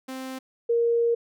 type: tone pair in turn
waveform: sawtooth / sine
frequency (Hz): 261.6 / 467.9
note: C4 / A#4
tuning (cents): 0 / +6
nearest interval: minor seventh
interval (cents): 1006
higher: second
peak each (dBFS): -29 / -19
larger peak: second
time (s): 0.08-0.39 / 0.69-1.15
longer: second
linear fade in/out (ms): 10
effects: none